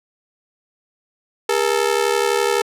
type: ring-modulated tone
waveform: sawtooth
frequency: 440.3 Hz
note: A4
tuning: 1 cent sharp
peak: -9 dBFS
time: 1.49-2.62 s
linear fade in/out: 2 ms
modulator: 35.9 Hz
effects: low-pass 12000 Hz 12 dB/octave